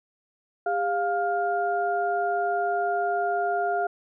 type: tone cluster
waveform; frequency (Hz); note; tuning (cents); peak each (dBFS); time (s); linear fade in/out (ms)
sine; 404 / 701 / 1410; G#4 / F5 / F6; -48 / +6 / +16; -29 / -24 / -32; 0.66-3.87; 5
effects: none